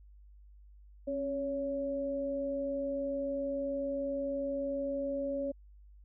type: tone pair together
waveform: sine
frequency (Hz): 272.3 / 560.9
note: C#4 / C#5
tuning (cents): -31 / +20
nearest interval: octave + minor second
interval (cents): 1251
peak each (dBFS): -37 / -33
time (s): 1.07-5.52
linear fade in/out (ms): 10
effects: added 50 Hz sine -53 dBFS peak until 6.04 s